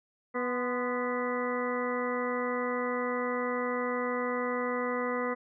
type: harmonic tone with a mistuned harmonic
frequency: 246.6 Hz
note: B3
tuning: 2 cents flat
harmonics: 1 / 2 / 3 / 4 / 5 / 6 / 7 / 8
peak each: -35 / -32 / -43 / -38 / -37 / -45 / -47 / -38 dBFS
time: 0.34-5.35 s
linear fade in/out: 20 ms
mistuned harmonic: 4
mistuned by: +60 cents
effects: none